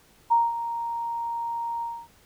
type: tone with ADSR envelope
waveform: sine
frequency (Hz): 932.3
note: A#5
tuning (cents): 0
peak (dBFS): -15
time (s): 0.3-2.08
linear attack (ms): 21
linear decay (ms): 200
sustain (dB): -12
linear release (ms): 260
effects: pink hiss -58 dBFS RMS until 2.25 s